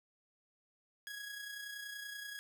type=tone with amplitude modulation; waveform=sawtooth; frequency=1661.2 Hz; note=G#6; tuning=in tune; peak=-38 dBFS; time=1.07-2.39 s; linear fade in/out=0 ms; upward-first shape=sine; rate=30.5 Hz; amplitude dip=45%; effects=none